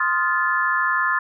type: chord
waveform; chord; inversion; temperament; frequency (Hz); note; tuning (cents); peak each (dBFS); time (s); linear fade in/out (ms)
sine; F dominant seventh; second; equal with one note detuned; 1046.5 / 1244.5 / 1396.9 / 1736.8; C6 / Eb6 / F6 / A6; 0 / 0 / 0 / -23; -23 / -26 / -25 / -21; 0-1.19; 5
effects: none